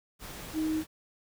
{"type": "tone in noise", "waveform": "sine", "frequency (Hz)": 313.8, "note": "D#4", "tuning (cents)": 15, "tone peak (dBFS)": -27, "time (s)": [0.53, 0.84], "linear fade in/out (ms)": 50, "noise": "pink", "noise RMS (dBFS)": -43, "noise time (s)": [0.19, 0.87], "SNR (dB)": 13, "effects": []}